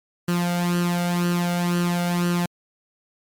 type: tone with flanger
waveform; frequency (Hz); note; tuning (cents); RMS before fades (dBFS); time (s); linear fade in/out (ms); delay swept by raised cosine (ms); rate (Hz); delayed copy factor
sawtooth; 174.9; F3; +3; -22; 0.28-2.46; 5; 0.67 to 1.42; 2; +0.65
effects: MP3 96 kbps